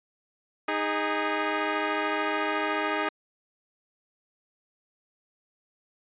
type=tone pair together; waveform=10% pulse; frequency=311.1 / 410.2 Hz; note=D#4 / G#4; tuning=0 / -21 cents; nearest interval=perfect fourth; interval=479 cents; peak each=-20 / -20 dBFS; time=0.68-3.09 s; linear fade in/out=5 ms; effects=resampled to 8000 Hz